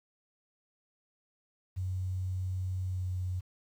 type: tone with pitch glide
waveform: sine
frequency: 92.8 to 91.52 Hz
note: F#2 to F#2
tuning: +6 to -18 cents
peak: -31 dBFS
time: 1.76-3.41 s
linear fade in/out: 20 ms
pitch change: -24 cents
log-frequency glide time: 2.85-3.11 s
effects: 10-bit